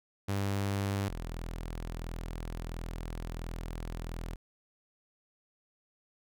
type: tone pair in turn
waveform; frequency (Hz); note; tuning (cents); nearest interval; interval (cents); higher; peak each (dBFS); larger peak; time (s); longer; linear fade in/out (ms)
sawtooth; 99.4 / 41.46; G2 / E1; +25 / +11; octave + minor third; 1514; first; -26 / -33; first; 0.28-1.09 / 1.09-4.36; second; 10
effects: none